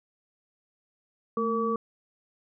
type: tone cluster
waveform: sine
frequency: 221.2 / 459.1 / 1145 Hz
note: A3 / A#4 / D6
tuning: +9 / -26 / -44 cents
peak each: -30 / -28 / -29 dBFS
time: 1.37-1.76 s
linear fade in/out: 2 ms
effects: none

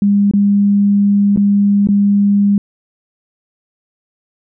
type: tone with dropouts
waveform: sine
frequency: 202 Hz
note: G#3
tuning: 48 cents flat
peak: -8 dBFS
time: 0.02-2.58 s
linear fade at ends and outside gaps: 2 ms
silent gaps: 0.312-0.336 / 1.362-1.373 / 1.872-1.887 s
effects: none

